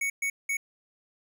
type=tone bursts at uneven times; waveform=square; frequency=2226 Hz; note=C#7; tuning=7 cents sharp; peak=-27 dBFS; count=3; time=0.01-0.1 / 0.22-0.3 / 0.49-0.57 s; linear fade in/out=5 ms; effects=none